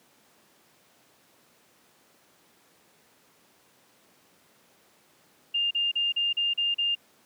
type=tone bursts; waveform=sine; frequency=2808 Hz; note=F7; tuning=9 cents sharp; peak=-23 dBFS; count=7; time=5.54-6.952 s; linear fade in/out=10 ms; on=170 ms; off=37 ms; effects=pink hiss -61 dBFS RMS until 7.25 s + high-pass 200 Hz 12 dB/octave